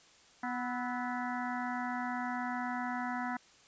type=harmonic tone with a mistuned harmonic; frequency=246.9 Hz; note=B3; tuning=in tune; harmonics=1 / 3 / 4 / 5 / 6 / 7 / 8; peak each=-38 / -39 / -41 / -45 / -44 / -45 / -46 dBFS; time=0.43-3.37 s; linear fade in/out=5 ms; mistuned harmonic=5; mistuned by=+91 cents; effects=white hiss -61 dBFS RMS until 3.67 s + resampled to 16000 Hz